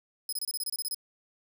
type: tone bursts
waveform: 10% pulse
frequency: 5080 Hz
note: D#8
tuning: 35 cents sharp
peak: -25 dBFS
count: 11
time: 0.29-0.946 s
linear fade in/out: 2 ms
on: 36 ms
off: 26 ms
effects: none